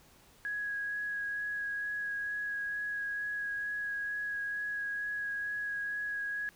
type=tone with vibrato; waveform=sine; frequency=1661.2 Hz; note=G#6; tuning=in tune; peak=-33 dBFS; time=0.45-6.49 s; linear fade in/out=0 ms; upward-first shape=sine; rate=2.2 Hz; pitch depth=11 cents each way; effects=pink hiss -61 dBFS RMS until 6.55 s